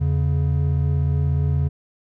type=tone pair together; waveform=triangle; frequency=83.42 / 140.3 Hz; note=E2 / C#3; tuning=+21 / +21 cents; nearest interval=major sixth; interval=900 cents; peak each=-18 dBFS; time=0-1.69 s; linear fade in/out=20 ms; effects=none